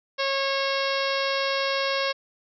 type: harmonic tone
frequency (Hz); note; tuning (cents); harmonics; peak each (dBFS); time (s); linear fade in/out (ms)
546; C#5; -26; 1 / 2 / 3 / 4 / 5 / 6 / 7 / 8 / 9 / 10; -27 / -30 / -32 / -33 / -34 / -35 / -35 / -36 / -37 / -37; 0.18-2.13; 20
effects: none